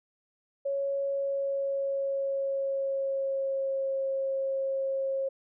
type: tone with pitch glide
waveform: sine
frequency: 554.4 to 539.6 Hz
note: C#5 to C#5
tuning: 0 to -47 cents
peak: -27 dBFS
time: 0.65-5.29 s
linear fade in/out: 10 ms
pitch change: -47 cents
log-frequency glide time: 1.06-3.95 s
effects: none